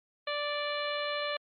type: harmonic tone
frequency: 586 Hz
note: D5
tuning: 4 cents flat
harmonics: 1 / 2 / 3 / 4 / 5 / 6 / 7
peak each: -34 / -37 / -39 / -40 / -41 / -42 / -42 dBFS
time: 0.27-1.37 s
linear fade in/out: 5 ms
effects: MP3 32 kbps